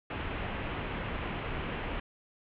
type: low-pass noise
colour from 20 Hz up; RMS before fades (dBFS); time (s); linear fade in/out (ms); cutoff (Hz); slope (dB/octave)
pink; -36; 0.1-2; 5; 3100; 48
effects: none